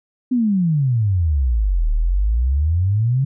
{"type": "exponential two-way sweep", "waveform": "sine", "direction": "down then up", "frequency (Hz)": [260, 36.76, 139.7], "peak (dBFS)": -14, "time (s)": [0.31, 3.25], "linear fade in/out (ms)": 10, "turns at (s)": 1.91, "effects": []}